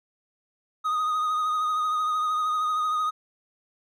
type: tone with vibrato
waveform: triangle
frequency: 1244.5 Hz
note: D#6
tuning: in tune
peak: -21 dBFS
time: 0.84-3.11 s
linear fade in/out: 20 ms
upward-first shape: sine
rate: 13 Hz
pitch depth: 31 cents each way
effects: none